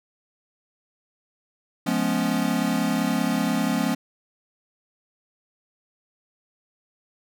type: chord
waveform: square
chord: C# dominant seventh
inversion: first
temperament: equal with one note detuned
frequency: 174.61 / 211.5 / 246.9 / 277.2 Hz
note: E#3 / G#3 / B3 / C#4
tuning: 0 / +32 / 0 / 0 cents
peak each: -29 / -27 / -27 / -28 dBFS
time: 1.86-3.95 s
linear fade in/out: 10 ms
effects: none